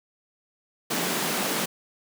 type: high-pass noise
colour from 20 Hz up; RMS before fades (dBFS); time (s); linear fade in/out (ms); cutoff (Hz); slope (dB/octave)
pink; -27; 0.9-1.66; 10; 160; 48
effects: none